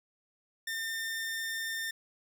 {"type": "tone", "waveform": "sawtooth", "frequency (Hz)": 1806, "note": "A6", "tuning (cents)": 45, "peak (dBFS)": -30, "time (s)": [0.67, 1.91], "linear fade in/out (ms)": 5, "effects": []}